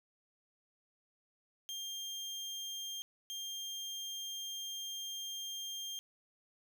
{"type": "tone bursts at uneven times", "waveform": "30% pulse", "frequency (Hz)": 3200, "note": "G7", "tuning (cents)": 35, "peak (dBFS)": -37, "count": 2, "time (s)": [[1.69, 3.02], [3.3, 5.99]], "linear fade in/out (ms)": 0, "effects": []}